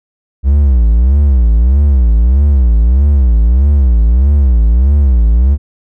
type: tone with vibrato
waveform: triangle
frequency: 63.2 Hz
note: B1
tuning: 41 cents sharp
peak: -3 dBFS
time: 0.43-5.58 s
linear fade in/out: 50 ms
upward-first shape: sine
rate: 1.6 Hz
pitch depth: 240 cents each way
effects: none